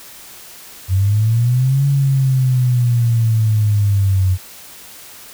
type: linear two-way sweep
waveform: sine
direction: up then down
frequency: 91.5 to 140.7 to 91.5 Hz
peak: -11 dBFS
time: 0.88-4.38 s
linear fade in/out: 50 ms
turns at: 1.86 s
effects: white hiss -38 dBFS RMS until 5.33 s